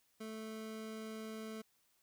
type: tone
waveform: 25% pulse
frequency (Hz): 219.5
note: A3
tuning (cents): -4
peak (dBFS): -40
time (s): 0.2-1.62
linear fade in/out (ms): 10
effects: white hiss -75 dBFS RMS until 2.02 s